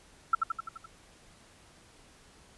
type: tone with echo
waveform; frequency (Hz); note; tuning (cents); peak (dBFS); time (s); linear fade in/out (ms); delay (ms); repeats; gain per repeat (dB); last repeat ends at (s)
sine; 1333; E6; +19; -19; 0.33-0.35; 5; 85; 6; -4; 0.86
effects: pink hiss -58 dBFS RMS until 2.57 s + resampled to 24000 Hz